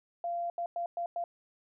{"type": "tone bursts at uneven times", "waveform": "sine", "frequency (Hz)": 690, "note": "F5", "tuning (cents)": -21, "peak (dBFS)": -31, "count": 5, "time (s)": [[0.24, 0.5], [0.58, 0.66], [0.76, 0.86], [0.97, 1.06], [1.16, 1.24]], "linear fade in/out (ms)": 2, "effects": []}